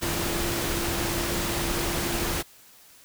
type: tone in noise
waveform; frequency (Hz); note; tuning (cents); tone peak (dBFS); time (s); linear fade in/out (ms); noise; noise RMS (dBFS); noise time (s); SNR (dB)
sine; 341.7; F4; -38; -33; 0.01-2.43; 20; pink; -28; 0.01-2.43; -8
effects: white hiss -53 dBFS RMS until 3.04 s